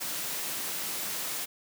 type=high-pass noise; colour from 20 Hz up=white; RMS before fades=-34 dBFS; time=0-1.46 s; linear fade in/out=20 ms; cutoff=120 Hz; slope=48 dB/octave; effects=none